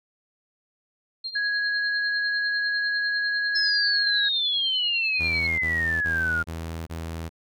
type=tone with tremolo; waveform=sine; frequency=4196 Hz; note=C8; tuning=4 cents sharp; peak=-27 dBFS; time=1.24-5.47 s; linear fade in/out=5 ms; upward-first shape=triangle; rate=10 Hz; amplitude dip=85%
type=tone with pitch glide; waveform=sine; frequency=1661.2 to 1648.8 Hz; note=G#6 to G#6; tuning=0 to -13 cents; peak=-23 dBFS; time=1.35-4.29 s; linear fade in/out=10 ms; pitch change=-13 cents; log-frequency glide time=3.77-3.85 s
type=exponential sweep; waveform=sine; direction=down; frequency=5274 to 1400 Hz; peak=-22 dBFS; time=3.55-6.43 s; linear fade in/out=10 ms
type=tone bursts; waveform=sawtooth; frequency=82 Hz; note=E2; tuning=9 cents flat; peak=-27 dBFS; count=5; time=5.19-7.294 s; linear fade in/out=20 ms; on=400 ms; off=26 ms
effects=none